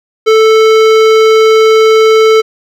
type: tone with hard clipping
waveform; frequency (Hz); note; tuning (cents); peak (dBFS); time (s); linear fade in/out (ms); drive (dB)
sine; 440; A4; 0; -5; 0.26-2.42; 20; 17
effects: none